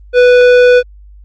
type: tone with tanh clipping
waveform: sine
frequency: 493.9 Hz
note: B4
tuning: in tune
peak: -5 dBFS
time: 0.13-0.83 s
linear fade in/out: 50 ms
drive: 14 dB
effects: added 50 Hz sine -34 dBFS peak until 1.24 s + Opus 32 kbps